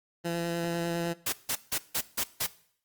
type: tone with vibrato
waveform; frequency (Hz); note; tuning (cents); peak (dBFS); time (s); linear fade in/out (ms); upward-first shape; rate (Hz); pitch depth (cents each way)
15% pulse; 169.8; F3; -48; -23; 0.24-1.14; 20; square; 9.9; 10
type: noise bursts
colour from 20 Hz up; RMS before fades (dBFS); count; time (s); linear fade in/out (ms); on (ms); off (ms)
white; -29; 6; 1.26-2.468; 10; 68; 160
effects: noise-tail reverb RT60 0.6 s tail -19 dB re dry + Opus 32 kbps